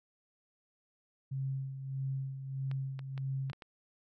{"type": "tone with tremolo", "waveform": "sine", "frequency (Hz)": 134.6, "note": "C3", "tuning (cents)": 49, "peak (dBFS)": -32, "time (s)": [1.31, 3.52], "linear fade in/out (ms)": 10, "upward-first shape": "sine", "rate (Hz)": 1.6, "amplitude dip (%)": 60}
{"type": "clicks", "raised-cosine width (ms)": 0.3, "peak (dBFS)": -31, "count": 6, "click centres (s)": [2.714, 2.992, 3.178, 3.499, 3.532, 3.622]}
{"effects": []}